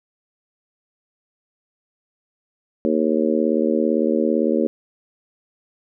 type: harmonic tone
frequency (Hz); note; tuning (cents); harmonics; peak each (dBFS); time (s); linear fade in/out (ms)
77.78; D#2; 0; 3 / 4 / 5 / 6 / 7; -21 / -22 / -23 / -24 / -24; 2.85-4.67; 0
effects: none